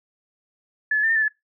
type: tone with pitch steps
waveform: sine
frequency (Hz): 1724 / 1711 / 1791 / 1818 / 1758 / 1719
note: A6 / A6 / A6 / A#6 / A6 / A6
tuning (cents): -36 / -49 / +30 / -44 / -2 / -41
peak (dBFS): -17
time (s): 0.91-1.282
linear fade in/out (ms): 5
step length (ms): 62
effects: noise-tail reverb RT60 0.2 s tail -23 dB re dry